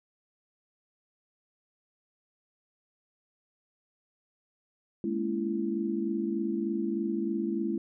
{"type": "chord", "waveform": "sine", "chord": "A# half-diminished seventh", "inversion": "third", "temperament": "just", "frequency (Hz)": [209.8, 233.1, 279.7, 335.6], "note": ["G#3", "A#3", "C#4", "E4"], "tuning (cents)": [18, 0, 16, 31], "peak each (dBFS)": [-32, -36, -37, -31], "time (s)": [5.04, 7.78], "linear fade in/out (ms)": 2, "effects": []}